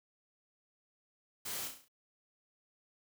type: noise with echo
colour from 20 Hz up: white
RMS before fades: -41 dBFS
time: 1.45-1.68 s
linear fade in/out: 10 ms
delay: 34 ms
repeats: 6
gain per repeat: -5 dB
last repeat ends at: 1.884 s
effects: none